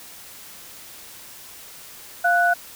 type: tone pair together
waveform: sine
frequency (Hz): 698.5 / 1480.1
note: F5 / F#6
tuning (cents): 0 / 0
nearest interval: octave + minor second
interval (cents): 1300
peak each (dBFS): -18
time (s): 2.24-2.54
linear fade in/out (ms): 10
effects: white hiss -42 dBFS RMS until 2.75 s